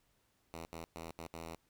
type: tone bursts at uneven times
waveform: 5% pulse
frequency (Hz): 82.41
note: E2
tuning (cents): 0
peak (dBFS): -33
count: 5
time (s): 0.54-0.65 / 0.73-0.84 / 0.96-1.11 / 1.19-1.27 / 1.34-1.55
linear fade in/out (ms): 0
effects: pink hiss -75 dBFS RMS until 1.69 s